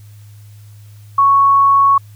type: tone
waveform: sine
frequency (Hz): 1108.7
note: C#6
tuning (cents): 0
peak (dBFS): -7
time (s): 1.18-1.98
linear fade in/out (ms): 5
effects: added 104 Hz sine -36 dBFS peak until 2.15 s + white hiss -52 dBFS RMS until 2.15 s